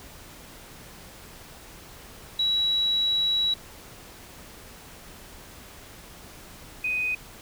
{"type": "tone pair in turn", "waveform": "sine", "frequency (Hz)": [3900, 2498], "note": ["B7", "D#7"], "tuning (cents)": [-23, 6], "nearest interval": "minor sixth", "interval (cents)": 771, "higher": "first", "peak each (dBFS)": [-21, -24], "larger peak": "first", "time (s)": [[2.39, 3.54], [6.84, 7.15]], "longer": "first", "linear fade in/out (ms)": 5, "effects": ["pink hiss -46 dBFS RMS until 7.41 s"]}